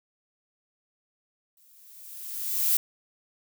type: noise with exponential growth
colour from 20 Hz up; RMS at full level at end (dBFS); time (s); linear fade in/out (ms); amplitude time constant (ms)
violet; -21; 1.57-2.77; 2; 260
effects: none